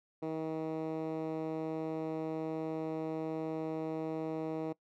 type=tone with band-pass filter; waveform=10% pulse; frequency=158.9 Hz; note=D#3; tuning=37 cents sharp; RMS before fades=-37 dBFS; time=0.22-4.73 s; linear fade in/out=10 ms; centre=360 Hz; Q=1.2; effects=noise-tail reverb RT60 0.1 s tail -22 dB re dry